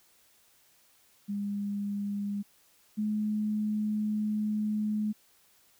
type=tone pair in turn; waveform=sine; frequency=202.7 / 212.2 Hz; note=G#3 / G#3; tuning=-42 / +38 cents; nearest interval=minor second; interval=80 cents; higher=second; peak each=-30 / -27 dBFS; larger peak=second; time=1.28-2.43 / 2.97-5.13 s; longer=second; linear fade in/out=20 ms; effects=white hiss -64 dBFS RMS until 5.79 s